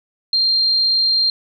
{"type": "tone", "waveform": "sine", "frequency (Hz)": 4186, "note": "C8", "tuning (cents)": 0, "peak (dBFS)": -13, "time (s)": [0.33, 1.3], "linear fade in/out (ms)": 2, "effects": []}